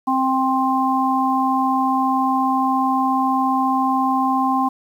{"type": "harmonic tone", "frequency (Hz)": 263.1, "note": "C4", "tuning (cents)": 10, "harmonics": [1, 3, 4], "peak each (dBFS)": [-20, -20, -20], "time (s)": [0.07, 4.69], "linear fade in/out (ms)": 10, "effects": ["8-bit"]}